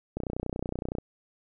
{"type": "click train", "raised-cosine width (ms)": 2, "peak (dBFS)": -18, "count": 26, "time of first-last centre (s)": [0.17, 0.984], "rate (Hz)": 30.7, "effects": []}